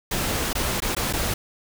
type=noise with dropouts; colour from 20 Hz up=pink; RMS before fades=-25 dBFS; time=0.11-1.34 s; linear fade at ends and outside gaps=5 ms; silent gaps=0.531-0.551 / 0.803-0.82 / 0.95-0.965 / 1.128-1.134 s; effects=none